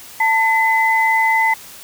sine tone pair together, 891.2 / 2024 Hz, A5 / B6, +22 / +42 cents, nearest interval octave + major second, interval 1420 cents, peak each -15 dBFS, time 0.2-1.54 s, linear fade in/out 5 ms, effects white hiss -38 dBFS RMS until 1.83 s

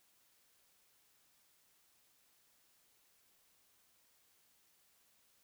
silence, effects white hiss -72 dBFS RMS until 5.43 s

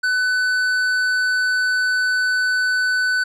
sine tone with tanh clipping, 1500 Hz, F#6, 23 cents sharp, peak -18 dBFS, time 0.03-3.24 s, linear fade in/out 10 ms, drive 10 dB, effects none

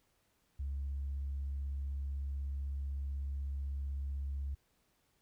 sine tone with vibrato, 69.3 Hz, C#2, in tune, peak -34 dBFS, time 0.59-4.55 s, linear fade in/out 10 ms, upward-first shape triangle, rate 16 Hz, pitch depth 13 cents each way, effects tanh soft clip ceiling -32 dBFS + pink hiss -75 dBFS RMS until 5.21 s

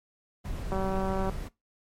brown noise, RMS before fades -34 dBFS, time 0.44-1.49 s, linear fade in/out 20 ms
click train, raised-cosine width 1 ms, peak -18 dBFS, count 111, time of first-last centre 0.72-1.296 s, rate 191 Hz
effects noise-tail reverb RT60 0.2 s tail -20 dB re dry + MP3 64 kbps

